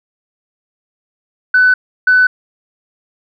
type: tone pair in turn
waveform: sine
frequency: 1500 / 1500 Hz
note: F#6 / F#6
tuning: +23 / +23 cents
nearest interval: unison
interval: 0 cents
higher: neither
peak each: -5 dBFS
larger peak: neither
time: 1.54-1.74 / 2.07-2.27 s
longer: neither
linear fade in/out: 5 ms
effects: tanh soft clip ceiling -2 dBFS